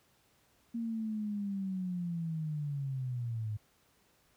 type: linear sweep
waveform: sine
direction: down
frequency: 233.7 to 104.4 Hz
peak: -33 dBFS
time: 0.74-3.57 s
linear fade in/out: 10 ms
effects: pink hiss -69 dBFS RMS until 4.36 s + high-pass 60 Hz 12 dB/octave

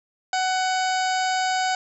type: harmonic tone with a mistuned harmonic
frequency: 747 Hz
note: F#5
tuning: 16 cents sharp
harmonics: 1 / 2 / 3 / 4 / 5 / 6 / 7 / 8 / 9 / 10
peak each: -22 / -28 / -34 / -35 / -37 / -36 / -36 / -43 / -38 / -39 dBFS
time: 0.33-1.75 s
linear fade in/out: 2 ms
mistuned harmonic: 7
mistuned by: -91 cents
effects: none

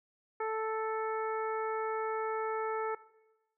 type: harmonic tone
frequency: 440 Hz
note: A4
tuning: in tune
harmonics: 1 / 2 / 3 / 4 / 5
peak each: -34 / -37 / -39 / -46 / -47 dBFS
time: 0.4-2.95 s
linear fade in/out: 5 ms
effects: noise-tail reverb RT60 1.0 s tail -19 dB re dry

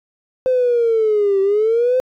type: linear two-way sweep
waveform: triangle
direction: down then up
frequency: 518 to 385.1 to 518 Hz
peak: -9 dBFS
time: 0.46-2 s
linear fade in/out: 0 ms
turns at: 1.41 s
effects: tanh soft clip ceiling -10 dBFS

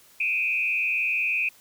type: tone with frequency modulation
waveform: sine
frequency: 2488 Hz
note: D#7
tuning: 1 cent flat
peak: -22 dBFS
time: 0.2-1.49 s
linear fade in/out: 5 ms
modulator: 126 Hz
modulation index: 0.99
effects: white hiss -55 dBFS RMS until 1.6 s

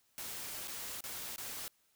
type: noise with dropouts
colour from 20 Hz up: white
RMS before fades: -43 dBFS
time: 0.18-1.68 s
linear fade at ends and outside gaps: 0 ms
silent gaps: 0.674-0.68 / 1.006-1.039 / 1.36-1.381 s
effects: white hiss -73 dBFS RMS until 1.95 s

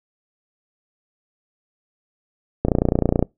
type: click train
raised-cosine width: 2 ms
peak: -3 dBFS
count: 18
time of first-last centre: 2.65-3.226 s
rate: 29.5 Hz
effects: noise-tail reverb RT60 0.2 s tail -25 dB re dry

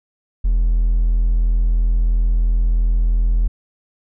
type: tone with hard clipping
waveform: triangle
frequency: 41.49 Hz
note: E1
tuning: 12 cents sharp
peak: -13 dBFS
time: 0.44-3.48 s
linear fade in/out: 10 ms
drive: 4 dB
effects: none

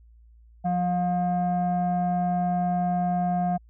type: tone pair together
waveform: sine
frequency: 178 / 712 Hz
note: F3 / F5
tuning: +33 / +33 cents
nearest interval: 2 octaves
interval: 2400 cents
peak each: -23 dBFS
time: 0.64-3.58 s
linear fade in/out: 20 ms
effects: tanh soft clip ceiling -18 dBFS + added 57 Hz sine -50 dBFS peak until 3.69 s

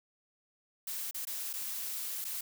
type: noise with dropouts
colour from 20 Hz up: blue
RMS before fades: -38 dBFS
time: 0.87-2.41 s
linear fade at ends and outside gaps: 5 ms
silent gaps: 1.111-1.144 / 1.252-1.27 / 1.531-1.536 / 2.244-2.249 s
effects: none

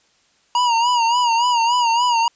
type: tone with vibrato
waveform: square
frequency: 950 Hz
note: A#5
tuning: 33 cents sharp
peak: -15 dBFS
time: 0.55-2.28 s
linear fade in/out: 2 ms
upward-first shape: sine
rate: 3.5 Hz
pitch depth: 75 cents each way
effects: white hiss -59 dBFS RMS until 2.35 s + resampled to 16000 Hz

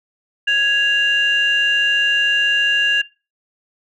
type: tone pair together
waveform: sine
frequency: 1661.3 / 2794 Hz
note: G#6 / F7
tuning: 0 / 0 cents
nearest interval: major sixth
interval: 900 cents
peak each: -15 dBFS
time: 0.47-3.02 s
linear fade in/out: 10 ms
effects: noise-tail reverb RT60 0.3 s tail -21 dB re dry + tanh soft clip ceiling -8 dBFS

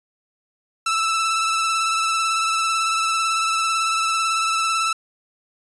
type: tone with vibrato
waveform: sawtooth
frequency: 1321 Hz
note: E6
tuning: 3 cents sharp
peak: -15 dBFS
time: 0.86-4.93 s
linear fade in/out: 5 ms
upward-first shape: triangle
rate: 18 Hz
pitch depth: 30 cents each way
effects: resampled to 24000 Hz

